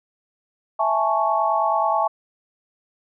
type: chord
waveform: sine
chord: A major seventh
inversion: second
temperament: equal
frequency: 659.3 / 830.6 / 880 / 1108.7 Hz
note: E5 / G#5 / A5 / C#6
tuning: 0 / 0 / 0 / 0 cents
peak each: -23 dBFS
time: 0.79-2.08 s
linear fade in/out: 10 ms
effects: none